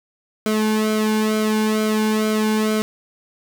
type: tone with flanger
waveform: sawtooth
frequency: 215.9 Hz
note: A3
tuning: 33 cents flat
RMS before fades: -19 dBFS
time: 0.46-2.82 s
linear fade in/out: 0 ms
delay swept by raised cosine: 1.1 to 1.6 ms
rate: 2.2 Hz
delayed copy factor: -0.8
effects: none